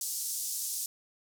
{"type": "band-pass noise", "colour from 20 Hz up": "pink", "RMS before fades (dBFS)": -35, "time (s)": [0.01, 0.86], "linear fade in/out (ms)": 2, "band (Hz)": [5700, 15000], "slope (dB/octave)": 24, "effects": []}